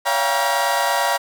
30% pulse tone cluster, 563 / 683 / 712 / 791 / 953 Hz, C#5 / F5 / F5 / G5 / A#5, +27 / -39 / +33 / +15 / +38 cents, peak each -22 / -22 / -26 / -22 / -18 dBFS, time 0.05-1.18 s, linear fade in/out 20 ms, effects none

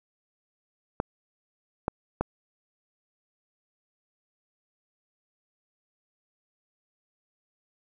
clicks, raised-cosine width 1 ms, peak -11 dBFS, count 3, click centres 1.001 / 1.881 / 2.21 s, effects none

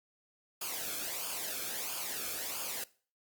white noise with flanger, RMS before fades -38 dBFS, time 0.61-2.84 s, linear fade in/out 5 ms, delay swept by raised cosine 0.51 to 1.06 ms, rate 1.5 Hz, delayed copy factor -0.65, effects noise-tail reverb RT60 0.4 s tail -20 dB re dry + Opus 48 kbps

